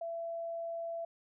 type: tone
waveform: sine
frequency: 670 Hz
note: E5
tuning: 28 cents sharp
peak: -36 dBFS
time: 0.01-1.05 s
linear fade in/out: 5 ms
effects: none